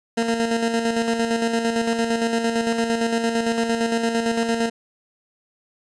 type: tone with tremolo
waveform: 20% pulse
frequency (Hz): 230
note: A#3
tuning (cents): -23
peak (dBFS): -13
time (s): 0.17-4.7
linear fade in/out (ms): 10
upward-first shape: square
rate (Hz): 8.8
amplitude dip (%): 45
effects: resampled to 22050 Hz